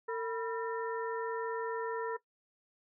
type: harmonic tone with a mistuned harmonic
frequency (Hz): 453.1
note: A#4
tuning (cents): -49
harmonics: 1 / 2 / 3 / 4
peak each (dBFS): -34 / -40 / -44 / -45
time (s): 0.08-2.17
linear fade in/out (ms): 10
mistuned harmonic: 2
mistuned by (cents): +130
effects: noise-tail reverb RT60 0.1 s tail -18 dB re dry